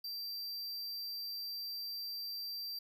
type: tone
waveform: square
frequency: 4699 Hz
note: D8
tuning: in tune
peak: -40 dBFS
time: 0.04-2.79 s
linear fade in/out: 5 ms
effects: none